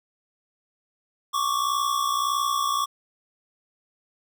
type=tone pair together; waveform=square; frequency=1100 / 1161.7 Hz; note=C#6 / D6; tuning=-14 / -19 cents; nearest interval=minor second; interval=95 cents; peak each=-26 dBFS; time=1.33-2.86 s; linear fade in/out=20 ms; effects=none